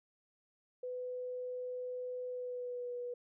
sine tone with pitch glide, 500 to 488 Hz, B4 to B4, +21 to -21 cents, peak -38 dBFS, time 0.83-3.14 s, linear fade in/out 5 ms, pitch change -42 cents, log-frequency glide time 2.28-2.94 s, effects none

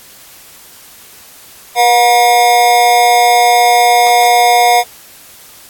square tone with amplitude modulation, 720 Hz, F#5, 47 cents flat, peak -3 dBFS, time 1.75-4.84 s, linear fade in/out 50 ms, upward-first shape sine, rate 236 Hz, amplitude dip 80%, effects white hiss -38 dBFS RMS until 5.69 s + AAC 64 kbps

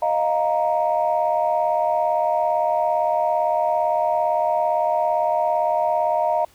sine chord, Eb suspended second, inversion none, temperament just, 622.3 / 700 / 933.4 Hz, Eb5 / F5 / Bb5, 0 / +4 / +2 cents, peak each -21 / -21 / -22 dBFS, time 0.02-6.45 s, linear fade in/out 5 ms, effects tanh soft clip ceiling -9 dBFS + pink hiss -54 dBFS RMS until 6.54 s

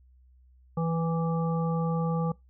harmonic tone with a mistuned harmonic, 164.81 Hz, E3, in tune, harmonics 1 / 3 / 5 / 7, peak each -26 / -33 / -37 / -38 dBFS, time 0.77-2.32 s, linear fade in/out 5 ms, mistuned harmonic 7, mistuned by +21 cents, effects noise-tail reverb RT60 0.2 s tail -23 dB re dry + added 63 Hz sine -55 dBFS peak until 2.49 s

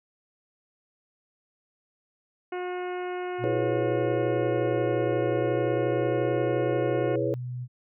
harmonic tone, 360.9 Hz, F#4, 43 cents flat, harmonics 1 / 2 / 3 / 4 / 5 / 6 / 7 / 8, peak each -31 / -36 / -43 / -42 / -48 / -46 / -51 / -52 dBFS, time 2.52-7.16 s, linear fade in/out 5 ms
sine tone with pitch glide, 120.1 to 124.19 Hz, B2 to B2, -48 to +10 cents, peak -31 dBFS, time 3.38-7.68 s, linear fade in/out 50 ms, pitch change +58 cents, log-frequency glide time 5.12-6.74 s
sine chord, C# minor seventh, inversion first, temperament equal, 329.6 / 415.3 / 493.9 / 554.4 Hz, E4 / G#4 / B4 / C#5, 0 / 0 / 0 / 0 cents, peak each -30 dBFS, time 3.44-7.34 s, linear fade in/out 0 ms
effects none

